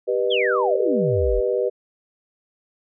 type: chord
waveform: sine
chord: G augmented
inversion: none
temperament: just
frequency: 392 / 490 / 612.5 Hz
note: G4 / B4 / D#5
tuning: 0 / -14 / -27 cents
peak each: -23 / -21 / -26 dBFS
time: 0.07-1.7 s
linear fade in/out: 20 ms
type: exponential sweep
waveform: sine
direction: down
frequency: 3533 to 36.71 Hz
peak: -21 dBFS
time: 0.3-1.41 s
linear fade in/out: 20 ms
effects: none